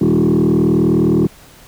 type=tone with frequency modulation; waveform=sine; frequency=260.7 Hz; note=C4; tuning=6 cents flat; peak=-8 dBFS; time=0.01-1.27 s; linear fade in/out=5 ms; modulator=39.6 Hz; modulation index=3.1; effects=tanh soft clip ceiling -8 dBFS + pink hiss -43 dBFS RMS until 1.67 s